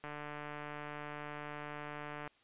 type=click train; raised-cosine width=0.5 ms; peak=-29 dBFS; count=332; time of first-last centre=0.04-2.276 s; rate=148 Hz; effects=white hiss -68 dBFS RMS until 2.43 s + resampled to 8000 Hz